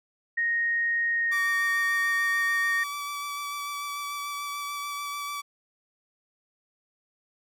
sine tone with pitch glide, 1864.7 to 1848.6 Hz, A#6 to A#6, 0 to -15 cents, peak -23 dBFS, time 0.37-2.84 s, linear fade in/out 10 ms, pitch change -15 cents, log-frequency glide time 1.11-1.48 s
sawtooth tone with vibrato, 1153 Hz, D6, 32 cents flat, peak -28 dBFS, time 1.31-5.42 s, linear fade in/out 20 ms, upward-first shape sine, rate 6.8 Hz, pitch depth 13 cents each way
effects none

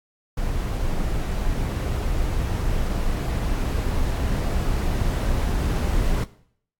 brown noise with level ramp, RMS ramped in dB -25 to -21 dBFS, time 0.37-6.24 s, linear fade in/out 5 ms, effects noise-tail reverb RT60 0.6 s tail -17 dB re dry + AAC 64 kbps

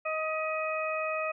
harmonic tone with a mistuned harmonic, 628 Hz, D#5, 16 cents sharp, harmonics 1 / 2 / 3 / 4, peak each -32 / -34 / -43 / -35 dBFS, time 0.05-1.32 s, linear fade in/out 10 ms, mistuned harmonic 3, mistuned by +36 cents, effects none

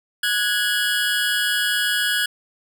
25% pulse tone pair together, 1466.3 / 1661.2 Hz, F#6 / G#6, -16 / 0 cents, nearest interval major second, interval 216 cents, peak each -19 / -17 dBFS, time 0.23-2.26 s, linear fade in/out 5 ms, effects none

